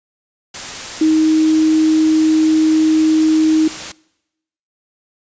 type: tone in noise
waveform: sine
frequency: 314.6 Hz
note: D#4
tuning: 19 cents sharp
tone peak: -9 dBFS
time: 1.01-3.68 s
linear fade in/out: 5 ms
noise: white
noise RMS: -27 dBFS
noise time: 0.54-3.92 s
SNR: +15 dB
effects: noise-tail reverb RT60 0.9 s tail -23 dB re dry + resampled to 16000 Hz